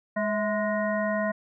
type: harmonic tone with a mistuned harmonic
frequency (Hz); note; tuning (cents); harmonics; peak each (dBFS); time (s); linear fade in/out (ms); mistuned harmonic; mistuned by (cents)
207.7; G#3; 0; 1 / 3 / 5 / 7 / 9; -29 / -27 / -34 / -37 / -33; 0.16-1.32; 10; 3; +64
effects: none